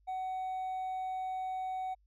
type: tone with hard clipping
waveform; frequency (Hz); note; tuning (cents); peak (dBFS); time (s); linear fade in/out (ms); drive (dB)
sine; 750; F#5; +23; -35; 0.07-1.95; 20; 2
effects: added 50 Hz sine -65 dBFS peak until 2.06 s